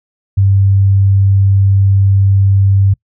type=tone; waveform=sine; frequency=98 Hz; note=G2; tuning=in tune; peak=-6 dBFS; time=0.37-2.94 s; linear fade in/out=10 ms; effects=noise-tail reverb RT60 0.1 s tail -25 dB re dry